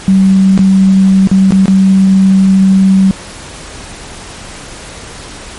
sine tone with dropouts, 191.6 Hz, G3, 39 cents flat, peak -3 dBFS, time 0.08-3.11 s, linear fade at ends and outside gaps 0 ms, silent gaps 0.577-0.591 / 1.273-1.314 / 1.507-1.522 / 1.657-1.681 s, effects pink hiss -28 dBFS RMS until 5.58 s + MP3 48 kbps

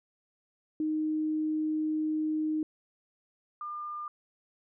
sine tone pair in turn, 310 / 1202.6 Hz, D#4 / D6, -6 / +41 cents, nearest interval octave + major seventh, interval 2347 cents, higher second, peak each -27 / -35 dBFS, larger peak first, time 0.8-2.63 / 3.61-4.08 s, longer first, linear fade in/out 2 ms, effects none

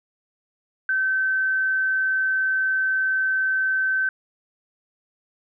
sine tone, 1539 Hz, G6, 32 cents flat, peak -19 dBFS, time 0.89-4.09 s, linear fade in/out 2 ms, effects none

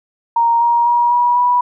sine tone with pitch steps, 932.3 / 943.7 / 955.2 / 966.9 / 978.7 Hz, A#5 / A#5 / A#5 / B5 / B5, 0 / +21 / +42 / -37 / -16 cents, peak -10 dBFS, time 0.36-1.61 s, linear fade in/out 5 ms, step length 250 ms, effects none

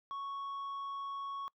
sine tone with tanh clipping, 1108.7 Hz, C#6, in tune, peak -39 dBFS, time 0.11-1.48 s, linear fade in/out 0 ms, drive 4 dB, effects noise-tail reverb RT60 0.1 s tail -26 dB re dry

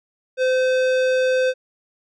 sine tone with tanh clipping, 514 Hz, C5, 31 cents flat, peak -18 dBFS, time 0.37-1.54 s, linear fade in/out 50 ms, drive 17 dB, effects none

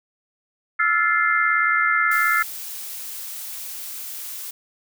sine chord, F major seventh, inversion third, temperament equal with one note detuned, 1318.5 / 1396.9 / 1738.8 / 2093 Hz, E6 / F6 / A6 / C7, 0 / 0 / -21 / 0 cents, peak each -22 dBFS, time 0.79-2.43 s, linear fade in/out 10 ms
blue noise, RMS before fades -33 dBFS, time 2.11-4.51 s, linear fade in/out 5 ms
effects none

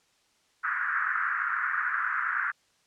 pink band-pass noise, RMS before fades -29 dBFS, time 0.63-2.52 s, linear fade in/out 20 ms, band 1300 to 1700 Hz, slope 48 dB/octave, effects white hiss -67 dBFS RMS until 2.86 s + low-pass 7000 Hz 12 dB/octave

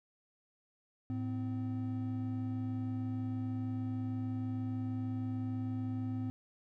triangle tone pair together, 107.7 / 256.7 Hz, A2 / C4, -37 / -33 cents, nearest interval octave + minor third, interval 1504 cents, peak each -35 / -35 dBFS, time 1.1-6.3 s, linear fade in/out 0 ms, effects none

